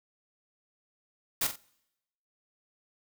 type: noise with echo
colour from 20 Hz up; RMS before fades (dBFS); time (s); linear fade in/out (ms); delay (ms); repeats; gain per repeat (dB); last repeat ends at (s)
white; -28; 1.41-1.47; 5; 45; 2; -9; 1.56
effects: noise-tail reverb RT60 0.9 s tail -25 dB re dry